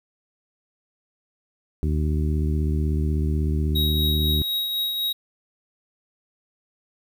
harmonic tone, 76.2 Hz, D#2, 36 cents flat, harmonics 1 / 2 / 3 / 4 / 5, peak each -21 / -27 / -31 / -33 / -35 dBFS, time 1.83-4.42 s, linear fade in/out 0 ms
square tone with tremolo, 3805 Hz, A#7, 35 cents sharp, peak -22 dBFS, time 3.75-5.13 s, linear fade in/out 10 ms, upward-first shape triangle, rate 4 Hz, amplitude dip 40%
effects 9-bit

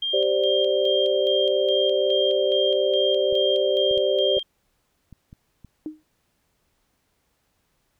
sine tone with tremolo, 3199 Hz, G7, 34 cents sharp, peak -23 dBFS, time 0.02-4.43 s, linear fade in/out 5 ms, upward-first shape square, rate 2.4 Hz, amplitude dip 55%
sine chord, G suspended fourth, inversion none, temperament equal with one note detuned, 390.4 / 523.3 / 587.3 Hz, G4 / C5 / D5, -7 / 0 / 0 cents, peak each -23 dBFS, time 0.13-4.39 s, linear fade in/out 10 ms
clicks, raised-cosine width 5 ms, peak -31 dBFS, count 7, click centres 3.326 / 3.912 / 3.975 / 4.37 / 5.127 / 5.329 / 5.647 s
sine tone with exponential decay, 308.9 Hz, D#4, 12 cents flat, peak -25 dBFS, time 5.86-6.03 s, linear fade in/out 1 ms, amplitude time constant 35 ms
effects pink hiss -70 dBFS RMS until 7.99 s

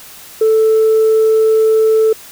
sine tone, 440 Hz, A4, in tune, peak -6 dBFS, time 0.41-2.13 s, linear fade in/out 5 ms, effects tanh soft clip ceiling -5 dBFS + white hiss -36 dBFS RMS until 2.31 s

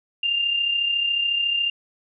sine tone pair together, 2766 / 2800 Hz, F7 / F7, -17 / +4 cents, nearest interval unison, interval 21 cents, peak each -30 / -20 dBFS, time 0.23-1.7 s, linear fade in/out 5 ms, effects none

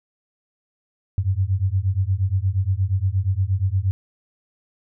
sine beating tone pair, 91.5 / 100 Hz, F#2 / G2, -19 / +35 cents, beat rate 8.5 Hz, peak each -21 dBFS, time 1.18-3.91 s, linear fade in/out 0 ms, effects none

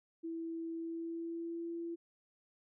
sine tone with pitch glide, 329.6 to 337.3 Hz, E4 to E4, 0 to +40 cents, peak -38 dBFS, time 0.23-1.96 s, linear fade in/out 20 ms, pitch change +40 cents, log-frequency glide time 0.74-1.7 s, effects none

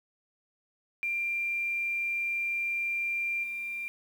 sine tone with level steps, 2378 Hz, D7, 21 cents sharp, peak -28 / -33 dBFS, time 1.03-3.88 s, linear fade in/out 0 ms, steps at 3.43 s, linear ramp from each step 10 ms, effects 9-bit

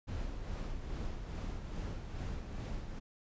brown noise with tremolo, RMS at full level -38 dBFS, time 0.07-3 s, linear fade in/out 20 ms, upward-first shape sine, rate 2.4 Hz, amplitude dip 45%, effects resampled to 16000 Hz

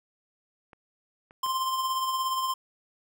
clicks, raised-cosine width 0.5 ms, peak -34 / -36 / -30 dBFS, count 3, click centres 0.732 / 1.309 / 1.463 s
square tone with tremolo, 1046.5 Hz, C6, in tune, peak -25 dBFS, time 1.43-2.54 s, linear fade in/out 5 ms, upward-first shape triangle, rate 17 Hz, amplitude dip 45%
effects none

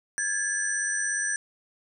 sine tone cluster, 1634 / 1731 / 5940 / 8660 Hz, G#6 / A6 / F#8 / C#9, -29 / -29 / +6 / -41 cents, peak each -31 dBFS, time 0.18-1.36 s, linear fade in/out 0 ms, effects none

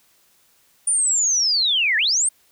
sine linear two-way sweep, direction down then up, 9397 to 1671 to 8930 Hz, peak -16 dBFS, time 0.87-2.29 s, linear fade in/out 5 ms, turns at 1.97 s, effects white hiss -59 dBFS RMS until 2.51 s

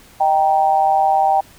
sine tone with amplitude modulation, 782 Hz, G5, 4 cents flat, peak -8 dBFS, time 0.2-1.41 s, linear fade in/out 10 ms, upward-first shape sine, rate 158 Hz, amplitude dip 80%, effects pink hiss -46 dBFS RMS until 1.58 s

